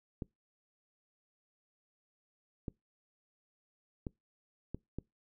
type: clicks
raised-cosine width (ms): 3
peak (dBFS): -25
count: 5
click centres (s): 0.222 / 2.682 / 4.068 / 4.746 / 4.986
effects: noise-tail reverb RT60 0.2 s tail -25 dB re dry